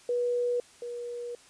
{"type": "tone pair in turn", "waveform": "sine", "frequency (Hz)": [486.2, 480.3], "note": ["B4", "B4"], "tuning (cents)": [-27, -48], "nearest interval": "unison", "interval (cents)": 21, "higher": "first", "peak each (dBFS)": [-25, -34], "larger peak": "first", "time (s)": [[0.09, 0.6], [0.82, 1.35]], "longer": "second", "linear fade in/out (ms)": 2, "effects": ["white hiss -56 dBFS RMS until 1.49 s", "resampled to 22050 Hz"]}